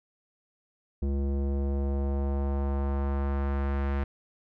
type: tone with low-pass filter sweep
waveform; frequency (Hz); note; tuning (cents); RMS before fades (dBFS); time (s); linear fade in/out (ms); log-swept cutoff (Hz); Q
square; 69.4; C#2; +3; -28; 1.02-4.04; 5; 360 to 1900; 1.2
effects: none